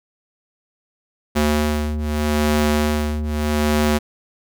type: ring-modulated tone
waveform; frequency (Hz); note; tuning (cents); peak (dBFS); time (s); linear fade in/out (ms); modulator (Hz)
sawtooth; 150.4; D3; +42; -10; 1.35-3.99; 20; 75.6
effects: none